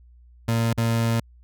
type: tone with dropouts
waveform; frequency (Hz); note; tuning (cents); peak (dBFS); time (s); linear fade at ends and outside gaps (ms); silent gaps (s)
30% pulse; 115.1; A#2; -22; -17; 0.48-1.2; 5; 0.732-0.776
effects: added 60 Hz sine -48 dBFS peak until 1.43 s